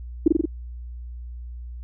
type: tone with echo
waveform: sine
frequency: 320.7 Hz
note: E4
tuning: 48 cents flat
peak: -10 dBFS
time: 0.26-0.28 s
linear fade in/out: 5 ms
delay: 44 ms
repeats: 4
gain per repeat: -2 dB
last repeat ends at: 0.456 s
effects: added 60 Hz sine -33 dBFS peak until 1.83 s